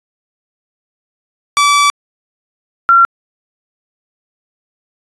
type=tone pair in turn; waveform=sawtooth / sine; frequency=1154 / 1368.8 Hz; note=D6 / F6; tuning=-31 / -35 cents; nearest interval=minor third; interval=296 cents; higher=second; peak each=-4 dBFS; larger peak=neither; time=1.57-1.9 / 2.89-3.05 s; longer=first; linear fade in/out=0 ms; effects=resampled to 22050 Hz